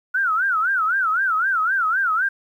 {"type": "tone with vibrato", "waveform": "sine", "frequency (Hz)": 1422, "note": "F6", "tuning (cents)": 31, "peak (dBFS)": -17, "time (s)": [0.14, 2.29], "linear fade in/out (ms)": 10, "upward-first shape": "sine", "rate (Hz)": 3.9, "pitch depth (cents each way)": 210, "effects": ["9-bit"]}